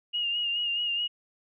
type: tone with vibrato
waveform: sine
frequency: 2845 Hz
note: F7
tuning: 31 cents sharp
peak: -26 dBFS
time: 0.13-1.08 s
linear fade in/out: 20 ms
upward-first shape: sine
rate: 4.7 Hz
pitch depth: 38 cents each way
effects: none